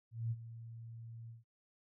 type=tone with ADSR envelope; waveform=sine; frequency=114.9 Hz; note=A#2; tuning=25 cents flat; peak=-33 dBFS; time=0.11-1.44 s; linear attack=200 ms; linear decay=42 ms; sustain=-14 dB; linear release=150 ms; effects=noise-tail reverb RT60 0.1 s tail -22 dB re dry